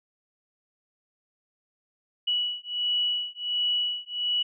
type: beating tone pair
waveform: sine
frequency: 2938 / 2939.4 Hz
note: F#7 / F#7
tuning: -13 / -12 cents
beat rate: 1.4 Hz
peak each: -28 dBFS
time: 2.27-4.43 s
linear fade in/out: 10 ms
effects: none